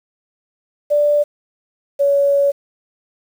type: tone pair in turn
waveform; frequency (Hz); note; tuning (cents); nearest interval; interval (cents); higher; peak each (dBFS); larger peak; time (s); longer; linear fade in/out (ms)
sine; 587.3 / 563.1; D5 / C#5; 0 / +27; minor second; 73; first; -11; neither; 0.9-1.24 / 1.99-2.52; second; 20
effects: 7-bit